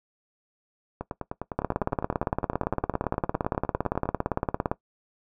two click trains, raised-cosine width 1 ms, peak -10 / -17 dBFS, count 56 / 31, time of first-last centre 1.59-4.715 / 1.01-4.056 s, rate 17.6 / 9.85 Hz, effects noise-tail reverb RT60 0.1 s tail -18 dB re dry

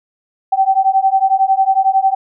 sine beating tone pair, 766 / 777 Hz, G5 / G5, -40 / -16 cents, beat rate 11 Hz, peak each -13 dBFS, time 0.52-2.15 s, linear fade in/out 10 ms, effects none

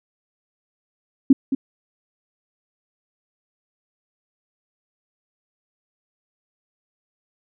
sine tone with echo, 269.2 Hz, C4, 49 cents sharp, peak -7 dBFS, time 1.3-1.33 s, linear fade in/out 5 ms, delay 220 ms, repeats 1, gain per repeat -10 dB, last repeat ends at 1.55 s, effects none

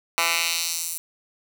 10% pulse tone with high-pass filter sweep, 167.5 Hz, E3, 28 cents sharp, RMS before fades -25 dBFS, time 0.18-0.98 s, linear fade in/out 0 ms, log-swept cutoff 1400 to 10000 Hz, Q 1.1, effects none

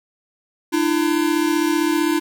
square tone pair together, 301.2 / 336.7 Hz, D4 / E4, +44 / +37 cents, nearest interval major second, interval 193 cents, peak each -20 dBFS, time 0.72-2.2 s, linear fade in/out 20 ms, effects none

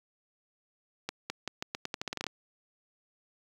accelerating click train, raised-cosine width 0.2 ms, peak -16 dBFS, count 14, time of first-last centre 1.09-2.266 s, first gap 210 ms, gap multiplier 0.84, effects high-pass 80 Hz 12 dB/octave + 8-bit

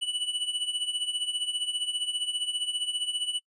square tone with tremolo, 2960 Hz, F#7, in tune, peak -25 dBFS, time 0.01-3.4 s, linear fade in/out 20 ms, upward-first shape triangle, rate 15 Hz, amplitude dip 80%, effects noise-tail reverb RT60 0.1 s tail -26 dB re dry + resampled to 22050 Hz

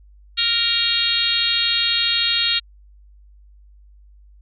harmonic tone with a mistuned harmonic, 466.2 Hz, A#4, in tune, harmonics 3 / 4 / 5 / 6 / 7 / 8 / 9, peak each -30 / -30 / -29 / -24 / -23 / -22 / -23 dBFS, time 0.37-2.6 s, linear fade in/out 20 ms, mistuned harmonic 9, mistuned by +20 cents, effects added 50 Hz sine -45 dBFS peak until 4.41 s

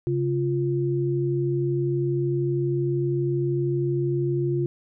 sine tone pair together, 136.44 / 349.2 Hz, C#3 / F4, -27 / 0 cents, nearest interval octave + major third, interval 1627 cents, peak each -24 dBFS, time 0.07-4.66 s, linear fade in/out 0 ms, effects none

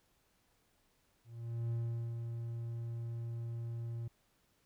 triangle tone with ADSR envelope, 116.54 Hz, A#2, in tune, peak -31 dBFS, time 1.24-4.08 s, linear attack 470 ms, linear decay 430 ms, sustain -5 dB, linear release 5 ms, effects pink hiss -74 dBFS RMS until 4.65 s

